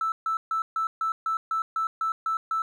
triangle tone bursts, 1318.5 Hz, E6, in tune, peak -20 dBFS, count 11, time 0.01-2.62 s, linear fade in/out 2 ms, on 110 ms, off 140 ms, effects tanh soft clip ceiling -21 dBFS

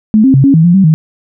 sine tone with pitch steps, 215.7 / 266.2 / 135.3 / 275.7 / 161.2 / 173.8 / 192.8 / 157 Hz, A3 / C4 / C#3 / C#4 / E3 / F3 / G3 / D#3, -34 / +30 / -42 / -9 / -38 / -8 / -28 / +16 cents, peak -3 dBFS, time 0.14-0.94 s, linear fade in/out 0 ms, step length 100 ms, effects none

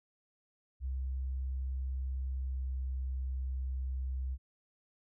sine tone with pitch glide, 65.41 to 65 Hz, C2 to C2, 0 to -11 cents, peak -33 dBFS, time 0.8-4.38 s, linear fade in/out 50 ms, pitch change -11 cents, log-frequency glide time 2.35-2.66 s, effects none

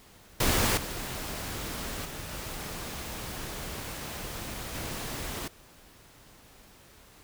pink noise with level steps, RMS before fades -25 / -36 / -40 / -38 / -36 dBFS, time 0.4-5.48 s, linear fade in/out 5 ms, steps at 0.77 / 2.05 / 2.31 / 4.74 s, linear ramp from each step 5 ms, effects pink hiss -55 dBFS RMS until 7.23 s

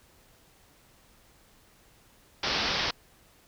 white low-pass noise, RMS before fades -29 dBFS, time 2.43-2.91 s, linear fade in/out 5 ms, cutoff 5500 Hz, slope 96 dB/octave, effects pink hiss -60 dBFS RMS until 3.47 s

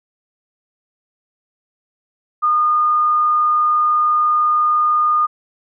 sine tone, 1221 Hz, D#6, 33 cents flat, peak -12 dBFS, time 2.42-5.27 s, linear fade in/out 20 ms, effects none

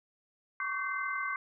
sine tone cluster, 1103 / 1144 / 1542 / 2074 Hz, C#6 / D6 / G6 / C7, -9 / -46 / -29 / -16 cents, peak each -40 / -37 / -36 / -37 dBFS, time 0.6-1.36 s, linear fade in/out 2 ms, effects none

